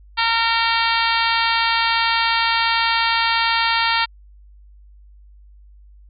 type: harmonic tone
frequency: 458.6 Hz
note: A#4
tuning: 28 cents flat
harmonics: 2 / 3 / 4 / 5 / 6 / 7 / 8 / 9 / 10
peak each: -21 / -23 / -24 / -25 / -26 / -26 / -27 / -28 / -28 dBFS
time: 0.17-4.06 s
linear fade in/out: 20 ms
effects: added 50 Hz sine -43 dBFS peak until 6.09 s